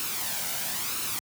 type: noise with flanger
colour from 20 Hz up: white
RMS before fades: -31 dBFS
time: 0-1.19 s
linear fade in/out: 0 ms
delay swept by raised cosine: 0.74 to 1.37 ms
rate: 1 Hz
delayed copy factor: +0.5
effects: high-pass 100 Hz 12 dB/octave